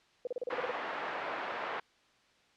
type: tone bursts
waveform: sine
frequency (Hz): 495.8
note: B4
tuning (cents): +7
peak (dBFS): -32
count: 9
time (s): 0.25-0.711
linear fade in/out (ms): 2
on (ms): 21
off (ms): 34
type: band-pass noise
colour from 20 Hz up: pink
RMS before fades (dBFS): -38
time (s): 0.5-1.8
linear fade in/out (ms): 5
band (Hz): 640 to 1800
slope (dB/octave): 12
effects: white hiss -66 dBFS RMS until 2.56 s + low-pass 4000 Hz 12 dB/octave